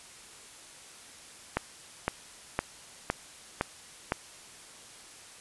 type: click train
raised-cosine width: 0.5 ms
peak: -11 dBFS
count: 6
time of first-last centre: 1.57-4.121 s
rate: 1.96 Hz
effects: white hiss -50 dBFS RMS until 5.4 s + resampled to 24000 Hz